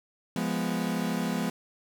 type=chord; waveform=40% pulse; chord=F diminished; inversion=none; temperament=equal; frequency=174.61 / 207.7 / 246.9 Hz; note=F3 / Ab3 / Cb4; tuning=0 / 0 / 0 cents; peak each=-31 dBFS; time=0.36-1.5 s; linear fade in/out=2 ms; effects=none